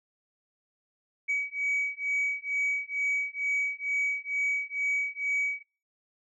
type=beating tone pair; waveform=sine; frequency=2268 / 2270.2 Hz; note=C#7 / C#7; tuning=+39 / +41 cents; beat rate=2.2 Hz; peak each=-29 dBFS; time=1.28-5.63 s; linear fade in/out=20 ms; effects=noise-tail reverb RT60 0.4 s tail -23 dB re dry + tanh soft clip ceiling -22 dBFS